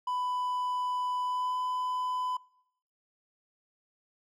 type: tone with pitch glide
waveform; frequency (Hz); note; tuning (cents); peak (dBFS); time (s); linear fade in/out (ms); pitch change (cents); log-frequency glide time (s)
triangle; 996 to 1004.7; B5 to B5; +14 to +29; -27; 0.07-2.37; 5; +15; 1.23-1.56
effects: noise-tail reverb RT60 0.8 s tail -26 dB re dry